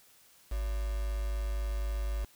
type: tone with quantisation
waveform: sine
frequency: 51.91 Hz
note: G#1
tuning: in tune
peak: -30 dBFS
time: 0.51-2.25 s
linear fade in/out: 10 ms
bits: 7
effects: white hiss -61 dBFS RMS until 2.35 s